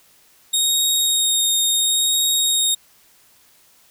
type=tone with vibrato; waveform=20% pulse; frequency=3729 Hz; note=A#7; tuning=in tune; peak=-10 dBFS; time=0.53-2.75 s; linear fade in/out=10 ms; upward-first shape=sine; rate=0.72 Hz; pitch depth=13 cents each way; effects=white hiss -54 dBFS RMS until 3.9 s